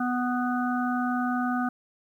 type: harmonic tone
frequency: 247.7 Hz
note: B3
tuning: 5 cents sharp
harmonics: 1 / 3 / 5 / 6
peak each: -26 / -31 / -33 / -34 dBFS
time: 0-1.69 s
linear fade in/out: 5 ms
effects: 10-bit